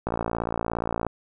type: click train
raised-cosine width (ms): 1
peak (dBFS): -12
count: 58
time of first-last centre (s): 0.07-1.067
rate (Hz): 57.2
effects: none